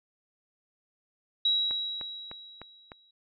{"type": "tone with exponential decay", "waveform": "sine", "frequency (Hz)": 3870, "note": "B7", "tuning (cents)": -36, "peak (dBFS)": -21, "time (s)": [1.45, 3.11], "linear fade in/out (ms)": 5, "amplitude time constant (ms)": 360}
{"type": "click train", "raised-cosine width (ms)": 0.5, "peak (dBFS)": -27, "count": 5, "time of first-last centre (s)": [1.71, 2.918], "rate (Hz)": 3.31}
{"effects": []}